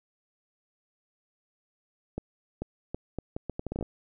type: accelerating click train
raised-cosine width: 2 ms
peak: -19 dBFS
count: 13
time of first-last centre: 2.18-3.827 s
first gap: 440 ms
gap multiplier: 0.74
effects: none